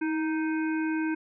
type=harmonic tone with a mistuned harmonic; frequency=311.1 Hz; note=D#4; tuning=in tune; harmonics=1 / 3 / 5 / 7 / 8; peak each=-26 / -39 / -36 / -45 / -43 dBFS; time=0.01-1.15 s; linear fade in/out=10 ms; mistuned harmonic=1; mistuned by=+34 cents; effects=none